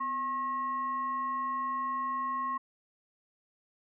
sine tone with frequency modulation, 1080 Hz, C#6, 45 cents flat, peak -30 dBFS, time 0-2.58 s, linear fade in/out 10 ms, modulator 828 Hz, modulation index 0.35, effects none

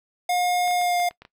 square tone with pitch glide, 715 to 706.4 Hz, F5 to F5, +41 to +20 cents, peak -21 dBFS, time 0.29-1.09 s, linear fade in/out 5 ms, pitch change -21 cents, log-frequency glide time 0.73-0.98 s
clicks, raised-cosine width 0.3 ms, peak -27 dBFS, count 7, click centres 0.677 / 0.71 / 0.814 / 1 / 1.11 / 1.22 / 1.251 s
effects noise-tail reverb RT60 0.1 s tail -19 dB re dry

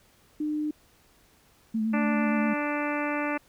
sine tone, 302.2 Hz, D4, 50 cents sharp, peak -26 dBFS, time 0.4-0.71 s, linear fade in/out 5 ms
sine tone with vibrato, 220 Hz, A3, in tune, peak -24 dBFS, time 1.74-2.54 s, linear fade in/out 10 ms, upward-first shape sine, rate 8.7 Hz, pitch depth 33 cents each way
harmonic tone, 293.7 Hz, D4, in tune, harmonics 1 / 2 / 3 / 4 / 5 / 6 / 7 / 8 / 9, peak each -30 / -33 / -35 / -36 / -37 / -38 / -38 / -39 / -40 dBFS, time 1.93-3.38 s, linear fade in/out 10 ms
effects pink hiss -61 dBFS RMS until 3.48 s

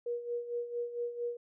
sine tone with tremolo, 477.9 Hz, A#4, 43 cents sharp, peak -31 dBFS, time 0.06-1.37 s, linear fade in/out 5 ms, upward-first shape sine, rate 4.4 Hz, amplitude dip 70%, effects none

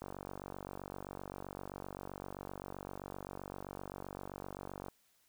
click train, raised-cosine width 1 ms, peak -29 dBFS, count 233, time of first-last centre 0.02-4.884 s, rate 47.7 Hz, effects white hiss -72 dBFS RMS until 5.28 s

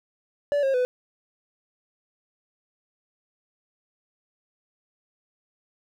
triangle tone with pitch steps, 577 / 539 / 500 Hz, D5 / C#5 / B4, -31 / -49 / +21 cents, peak -18 dBFS, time 0.52-0.85 s, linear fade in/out 0 ms, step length 110 ms, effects none

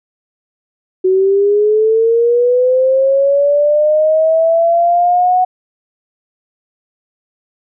sine linear sweep, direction up, 370 to 739 Hz, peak -8 dBFS, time 1.04-5.45 s, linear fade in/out 10 ms, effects none

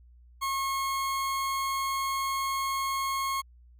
40% pulse tone, 1086 Hz, C#6, 36 cents flat, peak -27 dBFS, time 0.41-3.42 s, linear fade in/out 20 ms, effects added 60 Hz sine -52 dBFS peak until 3.79 s

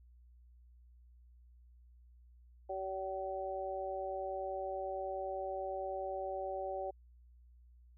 harmonic tone, 190.6 Hz, G3, 48 cents flat, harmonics 2 / 3 / 4, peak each -43 / -40 / -41 dBFS, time 2.69-6.91 s, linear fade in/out 10 ms, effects added 60 Hz sine -58 dBFS peak until 7.97 s

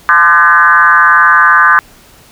sine tone with frequency modulation, 1361 Hz, F6, 45 cents flat, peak -3 dBFS, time 0.09-1.79 s, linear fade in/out 0 ms, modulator 163 Hz, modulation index 2.1, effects pink hiss -41 dBFS RMS until 2.31 s

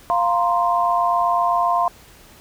sine chord, F suspended fourth, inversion none, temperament equal with one note detuned, 698.5 / 938.8 / 1046.5 Hz, F5 / Bb5 / C6, 0 / +12 / 0 cents, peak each -19 / -23 / -19 dBFS, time 0.1-1.88 s, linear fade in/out 0 ms, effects pink hiss -47 dBFS RMS until 2.4 s

